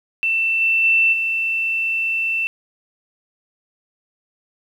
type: tone with level steps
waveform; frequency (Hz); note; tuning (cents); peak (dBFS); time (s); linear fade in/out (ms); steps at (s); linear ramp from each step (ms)
sine; 2675; E7; +25; -16 / -14 / -12 / -18; 0.23-2.47; 0; 0.6 / 0.83 / 1.12; 20
effects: 8-bit